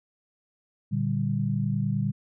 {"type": "chord", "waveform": "sine", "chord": "G minor", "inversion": "first", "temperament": "equal", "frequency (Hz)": [116.54, 146.83, 196], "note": ["Bb2", "D3", "G3"], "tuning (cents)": [0, 0, 0], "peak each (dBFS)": -28, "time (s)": [0.91, 2.12], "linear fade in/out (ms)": 20, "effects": []}